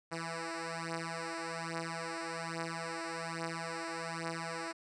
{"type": "beating tone pair", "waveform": "5% pulse", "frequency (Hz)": [164.81, 166.01], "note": ["E3", "E3"], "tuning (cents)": [0, 13], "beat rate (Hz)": 1.2, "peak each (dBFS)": -29, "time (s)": [0.11, 4.73], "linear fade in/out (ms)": 20, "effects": ["resampled to 22050 Hz"]}